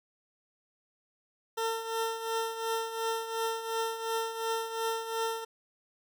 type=tone with tremolo; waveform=20% pulse; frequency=452.1 Hz; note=A4; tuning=47 cents sharp; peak=-23 dBFS; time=1.57-5.45 s; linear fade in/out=10 ms; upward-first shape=triangle; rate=2.8 Hz; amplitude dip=70%; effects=none